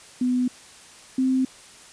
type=tone pair in turn; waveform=sine; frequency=250 / 260.4 Hz; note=B3 / C4; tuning=+21 / -8 cents; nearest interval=minor second; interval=71 cents; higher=second; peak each=-19 / -18 dBFS; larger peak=second; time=0.21-0.48 / 1.18-1.45 s; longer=neither; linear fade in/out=5 ms; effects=white hiss -47 dBFS RMS until 1.92 s + resampled to 22050 Hz